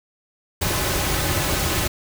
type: noise with comb filter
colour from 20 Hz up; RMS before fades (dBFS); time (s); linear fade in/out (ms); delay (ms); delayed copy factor
pink; -22; 0.61-1.88; 10; 4.3; -0.5
effects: none